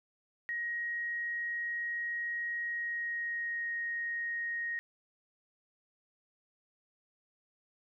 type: tone with pitch glide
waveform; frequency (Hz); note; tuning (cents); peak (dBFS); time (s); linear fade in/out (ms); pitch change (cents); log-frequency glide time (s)
sine; 1887 to 1870.7; A#6 to A#6; +21 to +6; -33; 0.49-4.79; 0; -15; 2.64-3.71
effects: none